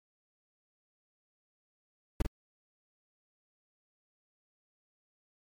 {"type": "noise with echo", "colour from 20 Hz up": "brown", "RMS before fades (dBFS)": -24, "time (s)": [2.2, 2.22], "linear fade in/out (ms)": 5, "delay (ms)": 46, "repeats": 1, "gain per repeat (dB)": -6, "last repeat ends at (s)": 2.266, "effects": ["MP3 96 kbps"]}